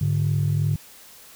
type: tone pair together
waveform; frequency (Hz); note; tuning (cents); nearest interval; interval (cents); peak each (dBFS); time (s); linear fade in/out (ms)
sine; 103.83 / 146.47; G#2 / D3; 0 / -4; tritone; 596; -21 / -20; 0.01-0.76; 5
effects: tanh soft clip ceiling -14 dBFS + white hiss -47 dBFS RMS until 1.35 s